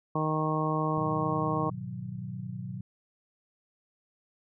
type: harmonic tone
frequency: 155.56 Hz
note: D#3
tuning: in tune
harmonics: 1 / 2 / 3 / 4 / 5 / 6 / 7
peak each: -30 / -33 / -35 / -36 / -37 / -37 / -32 dBFS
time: 0.15-1.7 s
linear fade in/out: 5 ms
type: chord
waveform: sine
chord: G# minor seventh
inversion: none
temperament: equal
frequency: 103.83 / 123.47 / 155.56 / 185 Hz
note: G#2 / B2 / D#3 / F#3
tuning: 0 / 0 / 0 / 0 cents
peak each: -44 / -38 / -43 / -39 dBFS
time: 0.97-2.81 s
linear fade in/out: 5 ms
effects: none